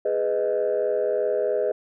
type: chord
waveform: sine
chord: G# minor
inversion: none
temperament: just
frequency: 415.3 / 498.4 / 623 Hz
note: G#4 / B4 / D#5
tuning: 0 / +16 / +2 cents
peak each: -24 dBFS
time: 0.05-1.72 s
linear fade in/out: 5 ms
effects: tanh soft clip ceiling -15 dBFS